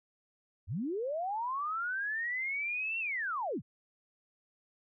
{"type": "linear two-way sweep", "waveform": "sine", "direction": "up then down", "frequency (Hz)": [69.3, 2736, 69.3], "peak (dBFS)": -32, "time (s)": [0.67, 3.62], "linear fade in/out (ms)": 50, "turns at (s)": 2.99, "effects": []}